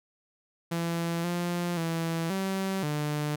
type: tone with pitch steps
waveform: sawtooth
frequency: 168.5 / 174.5 / 165.1 / 192.1 / 149.1 Hz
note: E3 / F3 / E3 / G3 / D3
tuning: +38 / -1 / +3 / -35 / +27 cents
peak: -24 dBFS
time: 0.71-3.36 s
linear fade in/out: 10 ms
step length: 530 ms
effects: none